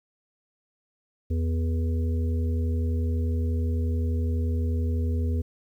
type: harmonic tone with a mistuned harmonic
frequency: 82.41 Hz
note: E2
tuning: in tune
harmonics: 1 / 3 / 5 / 6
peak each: -23 / -33 / -39 / -41 dBFS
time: 1.3-5.42 s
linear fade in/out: 10 ms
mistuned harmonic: 6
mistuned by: -38 cents
effects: 10-bit